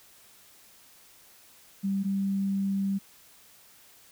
sine tone pair in turn, 196 / 196 Hz, G3 / G3, 0 / 0 cents, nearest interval unison, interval 0 cents, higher neither, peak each -25 dBFS, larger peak neither, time 1.83-2.04 / 2.04-2.99 s, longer second, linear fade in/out 20 ms, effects white hiss -56 dBFS RMS until 4.11 s

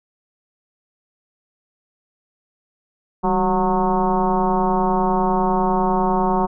sine tone with frequency modulation, 555 Hz, C#5, 2 cents sharp, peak -15 dBFS, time 3.23-6.47 s, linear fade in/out 20 ms, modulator 180 Hz, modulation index 2.8, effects none

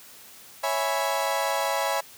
35% pulse chord, C# minor seventh, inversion none, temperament equal, 554.4 / 659.3 / 830.6 / 987.8 Hz, C#5 / E5 / G#5 / B5, 0 / 0 / 0 / 0 cents, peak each -28 dBFS, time 0.63-2.01 s, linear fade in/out 10 ms, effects white hiss -48 dBFS RMS until 2.17 s + high-pass 80 Hz 12 dB/octave

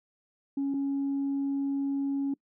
sine tone pair in turn, 277.2 / 277.2 Hz, C#4 / C#4, 0 / 0 cents, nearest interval unison, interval 0 cents, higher neither, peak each -25 dBFS, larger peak neither, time 0.57-0.74 / 0.74-2.34 s, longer second, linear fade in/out 5 ms, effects noise-tail reverb RT60 0.1 s tail -24 dB re dry + tanh soft clip ceiling -24 dBFS

